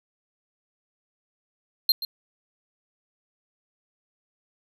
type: tone with echo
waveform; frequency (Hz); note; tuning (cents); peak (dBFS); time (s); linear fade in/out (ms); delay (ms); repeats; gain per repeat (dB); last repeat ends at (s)
square; 4186; C8; 0; -16; 1.89-1.92; 2; 130; 1; -13; 2.05
effects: none